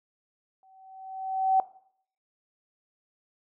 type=tone with exponential growth; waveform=sine; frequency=763 Hz; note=G5; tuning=47 cents flat; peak=-17 dBFS; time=0.63-1.6 s; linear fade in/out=1 ms; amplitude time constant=210 ms; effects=noise-tail reverb RT60 0.6 s tail -18 dB re dry